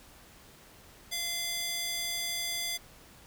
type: tone with high-pass filter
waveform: square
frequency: 686 Hz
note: F5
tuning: 31 cents flat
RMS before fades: -34 dBFS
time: 1.11-2.78 s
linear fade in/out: 20 ms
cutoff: 3200 Hz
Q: 1
effects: pink hiss -55 dBFS RMS until 3.26 s